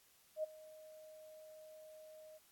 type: tone with ADSR envelope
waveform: sine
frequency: 622.3 Hz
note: D#5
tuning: in tune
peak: -34 dBFS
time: 0.36-2.39 s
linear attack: 75 ms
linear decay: 16 ms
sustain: -20 dB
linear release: 25 ms
effects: white hiss -69 dBFS RMS until 2.51 s + AAC 64 kbps